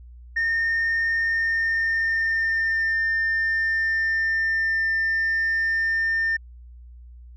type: tone with pitch glide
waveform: sine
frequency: 1825 to 1799.9 Hz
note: A#6 to A6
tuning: -37 to +39 cents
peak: -18 dBFS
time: 0.36-6.37 s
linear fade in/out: 10 ms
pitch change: -24 cents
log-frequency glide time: 1.15-3.02 s
effects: tanh soft clip ceiling -18 dBFS + added 60 Hz sine -41 dBFS peak until 7.36 s